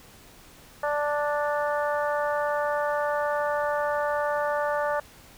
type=harmonic tone; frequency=293.7 Hz; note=D4; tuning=in tune; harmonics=2 / 3 / 4 / 5 / 6; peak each=-26 / -30 / -32 / -34 / -36 dBFS; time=0.83-5 s; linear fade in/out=5 ms; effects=pink hiss -51 dBFS RMS until 5.37 s